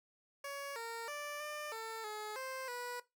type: tone with pitch steps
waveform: 15% pulse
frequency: 561 / 460.6 / 587 / 598 / 447.5 / 425.3 / 524 / 489 Hz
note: C#5 / A#4 / D5 / D5 / A4 / G#4 / C5 / B4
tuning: +21 / -21 / -1 / +31 / +29 / +41 / +2 / -17 cents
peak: -35 dBFS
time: 0.44-3 s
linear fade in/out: 5 ms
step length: 320 ms
effects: noise-tail reverb RT60 0.2 s tail -17 dB re dry